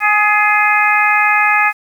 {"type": "harmonic tone with a mistuned harmonic", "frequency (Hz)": 418.2, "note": "G#4", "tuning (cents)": 12, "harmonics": [2, 3, 4, 5, 6], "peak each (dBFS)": [-16, -16, -16, -16, -16], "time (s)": [0, 1.73], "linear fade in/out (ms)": 50, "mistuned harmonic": 4, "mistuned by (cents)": 20, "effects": ["7-bit"]}